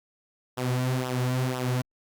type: tone with flanger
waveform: sawtooth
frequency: 127.1 Hz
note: C3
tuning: 50 cents flat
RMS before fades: -27 dBFS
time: 0.57-1.82 s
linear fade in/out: 10 ms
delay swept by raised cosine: 0.44 to 5.54 ms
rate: 2 Hz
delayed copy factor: -0.7
effects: Opus 48 kbps